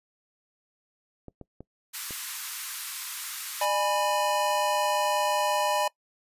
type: clicks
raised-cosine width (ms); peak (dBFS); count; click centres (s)
2; -28; 4; 1.283 / 1.413 / 1.606 / 2.108
type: high-pass noise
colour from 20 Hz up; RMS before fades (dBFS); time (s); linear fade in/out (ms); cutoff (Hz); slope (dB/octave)
white; -35; 1.93-3.66; 20; 980; 48
type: chord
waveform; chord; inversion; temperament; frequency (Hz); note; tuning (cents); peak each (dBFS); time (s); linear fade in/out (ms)
square; G# diminished; second; equal with one note detuned; 601.8 / 830.6 / 987.8; D5 / G#5 / B5; +42 / 0 / 0; -29; 3.61-5.88; 5
effects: noise-tail reverb RT60 0.1 s tail -22 dB re dry + resampled to 32000 Hz